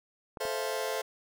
clicks, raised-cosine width 1 ms, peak -27 / -27 dBFS, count 2, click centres 0.372 / 0.453 s
sawtooth chord, F major seventh, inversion first, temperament just, 436.5 / 523.8 / 654.8 / 698.5 Hz, A4 / C5 / E5 / F5, -14 / +2 / -12 / 0 cents, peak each -31 / -31 / -33 / -36 dBFS, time 0.4-1.02 s, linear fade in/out 10 ms
effects none

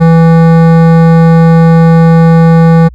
sine tone with hard clipping, 164.81 Hz, E3, in tune, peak -3 dBFS, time 0-2.89 s, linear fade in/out 20 ms, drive 15 dB, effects added 60 Hz sine -27 dBFS peak until 2.94 s

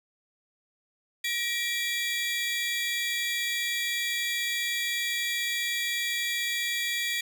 35% pulse tone cluster, 1906 / 2352 / 3369 Hz, A#6 / D7 / G#7, +38 / +2 / +24 cents, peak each -30 dBFS, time 1.24-7.21 s, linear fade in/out 5 ms, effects none

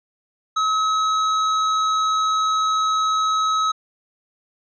triangle tone with hard clipping, 1283 Hz, E6, 47 cents flat, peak -19 dBFS, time 0.56-3.72 s, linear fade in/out 10 ms, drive 15 dB, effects resampled to 16000 Hz

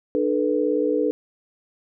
sine tone cluster, 299.8 / 432.2 / 490.1 Hz, D4 / A4 / B4, +36 / -31 / -13 cents, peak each -23 dBFS, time 0.15-1.11 s, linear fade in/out 0 ms, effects none

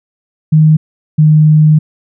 sine tone pair in turn, 155.56 / 153.77 Hz, D#3 / D#3, 0 / -20 cents, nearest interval unison, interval 20 cents, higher first, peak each -3 dBFS, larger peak neither, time 0.52-0.77 / 1.18-1.79 s, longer second, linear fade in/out 10 ms, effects none

